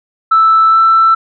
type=tone with pitch glide; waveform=sine; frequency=1318.5 to 1330.7 Hz; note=E6 to E6; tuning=0 to +16 cents; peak=-4 dBFS; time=0.31-1.15 s; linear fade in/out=10 ms; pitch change=+16 cents; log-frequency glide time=0.69-0.79 s; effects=tanh soft clip ceiling -1 dBFS